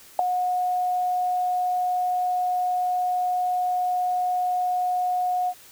sine tone with ADSR envelope, 726 Hz, F#5, 33 cents flat, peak -10 dBFS, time 0.19-5.54 s, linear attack 3 ms, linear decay 4 ms, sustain -11 dB, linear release 57 ms, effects white hiss -49 dBFS RMS until 5.71 s

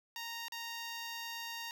10% pulse tone with dropouts, 929 Hz, A#5, 6 cents flat, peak -32 dBFS, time 0.16-1.71 s, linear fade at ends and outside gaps 1 ms, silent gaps 0.483-0.521 s, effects none

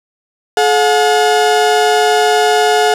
35% pulse tone pair together, 428.1 / 720 Hz, A4 / F#5, -47 / -47 cents, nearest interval major sixth, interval 900 cents, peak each -10 dBFS, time 0.57-2.94 s, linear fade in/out 2 ms, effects low-pass 9000 Hz 12 dB/octave + 7-bit

